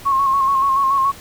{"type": "tone with vibrato", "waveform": "sine", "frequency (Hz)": 1088, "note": "C#6", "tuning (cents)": -33, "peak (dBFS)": -13, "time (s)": [0.05, 1.12], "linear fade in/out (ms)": 20, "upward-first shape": "square", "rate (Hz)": 7, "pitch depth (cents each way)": 34, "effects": ["pink hiss -39 dBFS RMS until 1.2 s"]}